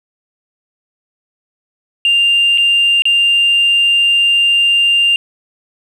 sine tone with dropouts, 2794 Hz, F7, in tune, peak -7 dBFS, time 2.05-5.16 s, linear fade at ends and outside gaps 1 ms, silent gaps 2.576-2.581 / 3.021-3.054 s, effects tanh soft clip ceiling -5 dBFS + 7-bit

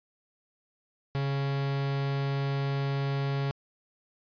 45% pulse tone, 138.59 Hz, C#3, in tune, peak -27 dBFS, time 1.15-3.51 s, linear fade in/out 0 ms, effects resampled to 11025 Hz

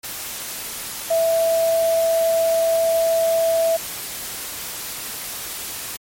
sine tone in noise, 659.3 Hz, E5, in tune, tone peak -15 dBFS, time 1.1-3.77 s, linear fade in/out 10 ms, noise white, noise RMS -30 dBFS, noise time 0.03-5.97 s, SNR +12 dB, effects MP3 64 kbps

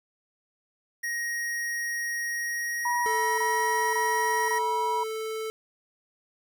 square tone with pitch glide, 1880 to 1896.4 Hz, A#6 to A#6, +14 to +29 cents, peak -29 dBFS, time 1.03-4.59 s, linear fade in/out 10 ms, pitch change +15 cents, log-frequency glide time 2.26-3.64 s
sine tone bursts, 968 Hz, B5, 35 cents flat, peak -25 dBFS, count 4, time 2.85-5.036 s, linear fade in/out 5 ms, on 530 ms, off 22 ms
square tone, 440 Hz, A4, in tune, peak -31 dBFS, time 3.06-5.5 s, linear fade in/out 0 ms
effects 10-bit

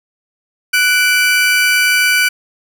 35% pulse tone pair together, 1483.2 / 2326 Hz, F#6 / D7, +4 / -17 cents, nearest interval minor sixth, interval 779 cents, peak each -11 dBFS, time 0.73-2.29 s, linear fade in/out 10 ms, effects none

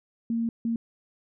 sine tone bursts at uneven times, 230.3 Hz, A#3, 21 cents flat, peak -24 dBFS, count 2, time 0.3-0.49 / 0.65-0.76 s, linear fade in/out 2 ms, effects none

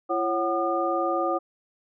sine tone cluster, 339.9 / 549 / 744 / 1212 Hz, F4 / C#5 / F#5 / D#6, -47 / -17 / +9 / -46 cents, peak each -28 dBFS, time 0.09-1.39 s, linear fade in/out 20 ms, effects none

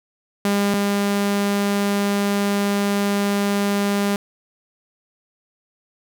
sawtooth tone pair in turn, 201.7 / 201.7 Hz, G3 / G3, +50 / +50 cents, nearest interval unison, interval 0 cents, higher neither, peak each -13 / -14 dBFS, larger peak first, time 0.45-0.74 / 0.74-4.16 s, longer second, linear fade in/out 2 ms, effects none

